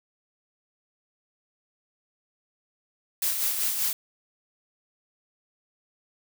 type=noise with tremolo; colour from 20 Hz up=blue; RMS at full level=-25 dBFS; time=3.22-3.93 s; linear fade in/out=2 ms; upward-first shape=sine; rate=5.2 Hz; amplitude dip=45%; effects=none

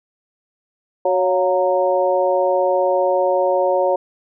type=harmonic tone with a mistuned harmonic; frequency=185 Hz; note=F#3; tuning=in tune; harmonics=2 / 3 / 4 / 5; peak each=-22 / -16 / -22 / -23 dBFS; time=1.05-3.96 s; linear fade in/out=5 ms; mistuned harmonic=4; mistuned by=-58 cents; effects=none

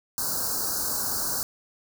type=band-stop noise; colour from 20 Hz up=white; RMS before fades=-28 dBFS; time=0.18-1.43 s; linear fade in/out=0 ms; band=1600 to 4200 Hz; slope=96 dB/octave; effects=none

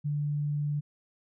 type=tone; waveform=sine; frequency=146.83 Hz; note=D3; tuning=in tune; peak=-27 dBFS; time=0.04-0.81 s; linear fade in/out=20 ms; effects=none

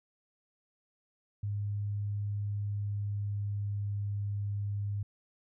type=tone with pitch glide; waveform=sine; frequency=102.5 to 101.73 Hz; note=G#2 to G#2; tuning=-22 to -35 cents; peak=-31 dBFS; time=1.43-5.03 s; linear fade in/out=5 ms; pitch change=-13 cents; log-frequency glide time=2.4-4.06 s; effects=none

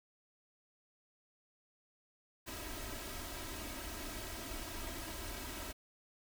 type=noise with comb filter; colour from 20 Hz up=pink; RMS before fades=-44 dBFS; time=2.46-5.73 s; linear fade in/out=20 ms; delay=3.1 ms; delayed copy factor=+0.7; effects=none

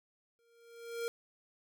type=tone with exponential growth; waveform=square; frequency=466.2 Hz; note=A#4; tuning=in tune; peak=-33 dBFS; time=0.39-1.08 s; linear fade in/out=0 ms; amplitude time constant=150 ms; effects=none

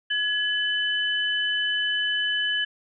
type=tone pair together; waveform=sine; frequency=1688 / 3008 Hz; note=G#6 / F#7; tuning=+28 / +28 cents; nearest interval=minor seventh; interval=1000 cents; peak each=-25 dBFS; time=0.1-2.65 s; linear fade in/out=10 ms; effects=none

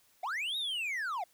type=linear two-way sweep; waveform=triangle; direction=up then down; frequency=659.3 to 3825 to 659.3 Hz; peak=-31 dBFS; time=0.23-1.24 s; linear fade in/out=5 ms; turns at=0.57 s; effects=white hiss -67 dBFS RMS until 1.33 s

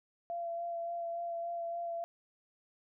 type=tone with vibrato; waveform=sine; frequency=682 Hz; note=F5; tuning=41 cents flat; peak=-35 dBFS; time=0.3-2.04 s; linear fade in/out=0 ms; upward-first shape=sine; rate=3.5 Hz; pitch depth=16 cents each way; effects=none

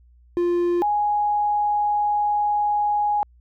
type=tone pair in turn; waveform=triangle / sine; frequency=349.2 / 830.5 Hz; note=F4 / G#5; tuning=0 / 0 cents; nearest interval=octave + minor third; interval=1500 cents; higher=second; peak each=-16 / -18 dBFS; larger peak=first; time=0.37-0.82 / 0.82-3.23 s; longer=second; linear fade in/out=0 ms; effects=added 60 Hz sine -50 dBFS peak until 3.4 s

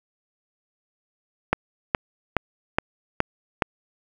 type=click train; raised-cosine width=0.5 ms; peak=-3 dBFS; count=6; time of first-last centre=1.53-3.622 s; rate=2.39 Hz; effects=7-bit

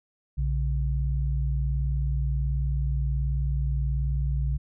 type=tone pair together; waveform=sine; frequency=59.91 / 138.59 Hz; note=A#1 / C#3; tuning=+48 / 0 cents; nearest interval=octave + minor third; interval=1452 cents; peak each=-24 / -29 dBFS; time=0.37-4.58 s; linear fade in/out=20 ms; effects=none

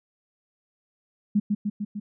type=tone with echo; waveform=sine; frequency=206.7 Hz; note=G#3; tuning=8 cents flat; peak=-17 dBFS; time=1.35-1.4 s; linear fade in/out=10 ms; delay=150 ms; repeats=4; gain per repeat=-3 dB; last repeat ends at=2 s; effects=none

